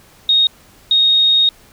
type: tone bursts at uneven times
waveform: sine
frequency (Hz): 3729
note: A#7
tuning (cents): 0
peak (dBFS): -9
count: 2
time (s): 0.29-0.47 / 0.91-1.49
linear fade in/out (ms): 2
effects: pink hiss -47 dBFS RMS until 1.72 s